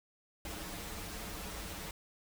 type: noise with comb filter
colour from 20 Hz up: pink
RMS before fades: -43 dBFS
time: 0.45-1.91 s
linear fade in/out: 2 ms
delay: 7.9 ms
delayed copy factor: -0.95
effects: none